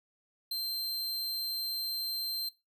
45% pulse tone, 4138 Hz, C8, 20 cents flat, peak -31 dBFS, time 0.51-2.49 s, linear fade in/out 5 ms, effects noise-tail reverb RT60 0.2 s tail -17 dB re dry

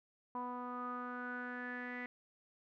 sawtooth tone with low-pass filter sweep, 246.9 Hz, B3, in tune, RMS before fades -43 dBFS, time 0.35-2.06 s, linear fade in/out 0 ms, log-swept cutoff 1000 to 2000 Hz, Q 9.2, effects none

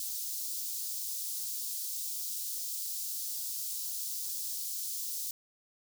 white high-pass noise, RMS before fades -37 dBFS, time 0-5.31 s, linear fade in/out 2 ms, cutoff 4500 Hz, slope 24 dB/octave, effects none

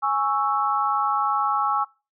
sine chord, C# minor, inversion second, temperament equal, 830.6 / 1108.7 / 1318.5 Hz, G#5 / C#6 / E6, 0 / 0 / 0 cents, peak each -24 dBFS, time 0.02-1.85 s, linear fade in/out 20 ms, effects noise-tail reverb RT60 0.3 s tail -23 dB re dry

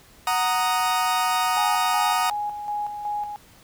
40% pulse chord, D# minor, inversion first, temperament equal, 740 / 932.3 / 1244.5 Hz, F#5 / A#5 / D#6, 0 / 0 / 0 cents, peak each -24 dBFS, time 0.27-2.3 s, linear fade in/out 2 ms
sine tone with tremolo, 830.6 Hz, G#5, in tune, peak -24 dBFS, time 1.57-3.36 s, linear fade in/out 0 ms, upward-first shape square, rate 2.7 Hz, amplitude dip 50%
effects pink hiss -52 dBFS RMS until 3.63 s

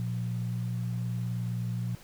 sine tone pair together, 118.73 / 177.9 Hz, A#2 / F3, +32 / +32 cents, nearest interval perfect fifth, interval 700 cents, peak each -30 / -36 dBFS, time 0-1.95 s, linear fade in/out 0 ms, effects pink hiss -53 dBFS RMS until 2.03 s

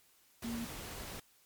sine tone in noise, 232.9 Hz, A#3, 1 cent flat, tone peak -37 dBFS, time 0.44-0.65 s, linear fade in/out 5 ms, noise pink, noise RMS -45 dBFS, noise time 0.42-1.2 s, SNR +5 dB, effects white hiss -67 dBFS RMS until 1.45 s + MP3 96 kbps

